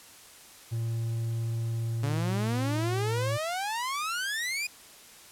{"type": "tone with pitch glide", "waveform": "triangle", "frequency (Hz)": [114.7, 113.64], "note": ["A#2", "A#2"], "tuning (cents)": [-28, -44], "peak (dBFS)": -26, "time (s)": [0.71, 3.38], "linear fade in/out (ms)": 20, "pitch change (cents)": -16, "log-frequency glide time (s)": [2.58, 3.21]}
{"type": "exponential sweep", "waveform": "sawtooth", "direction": "up", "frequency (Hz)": [137.5, 2489], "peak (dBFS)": -26, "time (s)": [2.03, 4.67], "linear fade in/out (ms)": 5}
{"effects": ["white hiss -51 dBFS RMS until 5.31 s", "low-pass 12000 Hz 12 dB/octave"]}